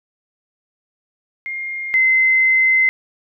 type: tone pair in turn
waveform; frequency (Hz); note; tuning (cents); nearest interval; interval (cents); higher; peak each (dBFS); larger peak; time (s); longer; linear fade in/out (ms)
sine; 2123 / 2061; C7 / C7; +25 / -27; minor second; 52; first; -23 / -11; second; 1.46-1.94 / 1.94-2.89; second; 0
effects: none